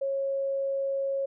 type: tone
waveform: sine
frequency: 547 Hz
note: C#5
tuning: 23 cents flat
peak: -26 dBFS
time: 0.01-1.26 s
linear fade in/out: 10 ms
effects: none